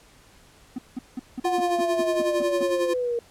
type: tone bursts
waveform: triangle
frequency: 252 Hz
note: B3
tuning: 35 cents sharp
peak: -25 dBFS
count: 10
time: 0.76-2.63 s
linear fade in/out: 5 ms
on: 25 ms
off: 180 ms
type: tone with tremolo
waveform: square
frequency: 350 Hz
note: F4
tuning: 4 cents sharp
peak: -23 dBFS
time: 1.44-2.94 s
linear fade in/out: 10 ms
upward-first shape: sine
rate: 11 Hz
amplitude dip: 65%
type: linear sweep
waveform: sine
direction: down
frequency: 740 to 466.2 Hz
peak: -23 dBFS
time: 1.45-3.19 s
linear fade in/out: 2 ms
effects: pink hiss -54 dBFS RMS until 3.3 s + low-pass 11000 Hz 12 dB/octave